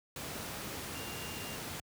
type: tone in noise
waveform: sine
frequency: 2794 Hz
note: F7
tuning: in tune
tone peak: -48 dBFS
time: 0.95-1.56 s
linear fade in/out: 2 ms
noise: pink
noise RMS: -41 dBFS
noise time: 0.16-1.8 s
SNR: -10 dB
effects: high-pass 80 Hz 12 dB/octave